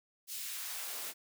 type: noise with high-pass filter sweep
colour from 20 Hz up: white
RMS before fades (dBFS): -41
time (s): 0.27-1.14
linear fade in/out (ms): 50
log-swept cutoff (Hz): 3800 to 240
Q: 0.83
effects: none